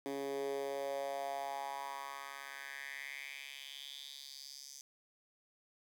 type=tone with high-pass filter sweep; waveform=10% pulse; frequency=138.59 Hz; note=C#3; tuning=in tune; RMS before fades=-43 dBFS; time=0.06-4.81 s; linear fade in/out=0 ms; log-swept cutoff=320 to 5900 Hz; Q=4.2; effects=none